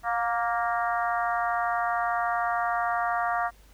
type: harmonic tone with a mistuned harmonic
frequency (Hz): 233.1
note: A#3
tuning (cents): 0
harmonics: 3 / 4 / 5 / 6 / 7 / 8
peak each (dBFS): -27 / -34 / -30 / -33 / -38 / -36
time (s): 0.03-3.51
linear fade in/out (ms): 50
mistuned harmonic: 3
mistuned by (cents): +20
effects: added 50 Hz sine -53 dBFS peak until 3.73 s + pink hiss -59 dBFS RMS until 3.73 s

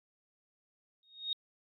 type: tone with exponential growth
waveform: sine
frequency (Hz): 3729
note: A#7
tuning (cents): 0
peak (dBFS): -29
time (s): 1.03-1.33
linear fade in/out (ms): 1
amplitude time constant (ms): 64
effects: AAC 64 kbps

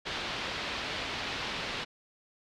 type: low-pass noise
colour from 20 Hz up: white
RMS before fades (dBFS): -36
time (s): 0.05-1.85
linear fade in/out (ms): 20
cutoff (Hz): 4000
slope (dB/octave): 24
effects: none

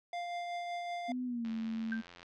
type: tone with tremolo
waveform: square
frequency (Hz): 698.5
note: F5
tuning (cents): 0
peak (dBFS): -36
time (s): 0.13-1.12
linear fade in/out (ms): 2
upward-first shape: triangle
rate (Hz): 5.3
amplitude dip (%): 30
type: tone with pitch glide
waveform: sine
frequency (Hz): 251.3 to 223.9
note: B3 to A3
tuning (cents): +30 to +30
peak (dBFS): -34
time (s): 1.08-2.02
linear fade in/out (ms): 20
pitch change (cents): -200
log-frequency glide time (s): 1.25-1.5
type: click train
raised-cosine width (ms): 0.2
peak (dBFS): -33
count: 69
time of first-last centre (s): 1.45-2.23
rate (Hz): 87.2
type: tone with exponential decay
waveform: sine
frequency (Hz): 1568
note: G6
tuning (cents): 0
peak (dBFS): -33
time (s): 1.92-2.07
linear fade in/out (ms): 1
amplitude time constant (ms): 32
effects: low-pass 4000 Hz 12 dB/octave

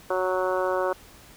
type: harmonic tone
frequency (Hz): 185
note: F#3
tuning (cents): 0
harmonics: 2 / 3 / 4 / 5 / 6 / 7 / 8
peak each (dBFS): -28 / -26 / -34 / -32 / -32 / -35 / -35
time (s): 0.1-0.93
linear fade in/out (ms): 5
effects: pink hiss -50 dBFS RMS until 1.36 s

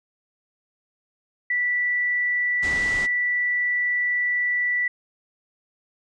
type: tone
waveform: sine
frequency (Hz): 1964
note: B6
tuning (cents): -10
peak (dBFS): -20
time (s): 1.5-4.88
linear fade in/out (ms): 5
type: low-pass noise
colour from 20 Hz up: pink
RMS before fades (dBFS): -34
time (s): 2.62-3.07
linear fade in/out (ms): 20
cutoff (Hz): 8500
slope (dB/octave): 48
effects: none

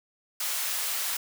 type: high-pass noise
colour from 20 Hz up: white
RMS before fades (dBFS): -30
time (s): 0.4-1.17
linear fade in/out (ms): 5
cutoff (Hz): 790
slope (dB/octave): 12
effects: none

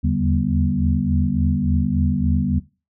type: tone cluster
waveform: sine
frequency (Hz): 78.9 / 82.4 / 144.4 / 194.5 / 242.4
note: D#2 / E2 / D3 / G3 / B3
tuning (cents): +25 / 0 / -29 / -13 / -32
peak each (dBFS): -23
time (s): 0.03-2.6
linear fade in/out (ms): 20
effects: noise-tail reverb RT60 0.3 s tail -19 dB re dry

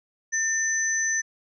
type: tone pair together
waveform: sine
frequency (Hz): 1800 / 6051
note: A6 / F#8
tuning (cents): +39 / +38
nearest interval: octave + major sixth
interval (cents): 2099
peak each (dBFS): -25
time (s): 0.32-1.22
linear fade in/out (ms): 20
effects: none

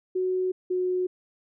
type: tone pair in turn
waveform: sine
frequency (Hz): 370 / 365.5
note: F#4 / F#4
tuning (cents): 0 / -21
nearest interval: unison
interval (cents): 21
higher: first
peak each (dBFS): -23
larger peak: neither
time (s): 0.15-0.52 / 0.7-1.07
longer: neither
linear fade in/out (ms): 10
effects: none

